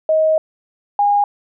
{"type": "tone pair in turn", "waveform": "sine", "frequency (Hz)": [630, 816.3], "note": ["D#5", "G#5"], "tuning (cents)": [21, -30], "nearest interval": "major third", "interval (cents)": 449, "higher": "second", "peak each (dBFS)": -11, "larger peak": "neither", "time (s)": [[0.09, 0.38], [0.99, 1.24]], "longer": "first", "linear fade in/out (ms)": 2, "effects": []}